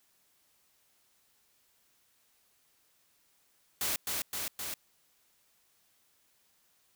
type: noise with echo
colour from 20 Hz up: white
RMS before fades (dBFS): -32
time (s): 3.81-3.96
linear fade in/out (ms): 2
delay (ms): 260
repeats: 3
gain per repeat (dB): -2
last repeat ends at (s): 4.74
effects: white hiss -70 dBFS RMS until 6.95 s